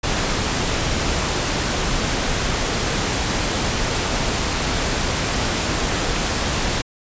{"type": "noise", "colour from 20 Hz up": "pink", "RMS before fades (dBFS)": -21, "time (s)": [0.03, 6.82], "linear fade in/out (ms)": 10, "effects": ["resampled to 16000 Hz"]}